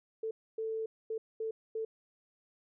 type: tone bursts at uneven times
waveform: sine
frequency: 443.6 Hz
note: A4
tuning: 14 cents sharp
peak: -33 dBFS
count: 5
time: 0.23-0.31 / 0.58-0.86 / 1.1-1.18 / 1.4-1.51 / 1.75-1.85 s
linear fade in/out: 5 ms
effects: none